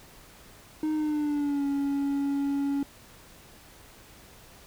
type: tone with pitch glide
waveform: triangle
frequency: 309.3 to 280.4 Hz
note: D#4 to C#4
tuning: -10 to +20 cents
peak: -23 dBFS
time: 0.83-2.83 s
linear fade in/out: 2 ms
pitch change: -170 cents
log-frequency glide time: 0.93-1.65 s
effects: pink hiss -52 dBFS RMS until 4.66 s